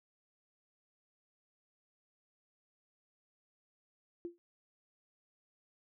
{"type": "tone with exponential decay", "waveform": "sine", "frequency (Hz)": 344.6, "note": "F4", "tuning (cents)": -23, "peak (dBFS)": -35, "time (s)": [4.25, 4.38], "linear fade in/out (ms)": 0, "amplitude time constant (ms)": 28, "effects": []}